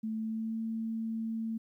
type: tone with pitch glide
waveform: sine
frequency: 220 to 224.4 Hz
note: A3 to A3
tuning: 0 to +34 cents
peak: -32 dBFS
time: 0.03-1.58 s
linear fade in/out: 10 ms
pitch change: +34 cents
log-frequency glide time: 0.16-0.6 s
effects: 12-bit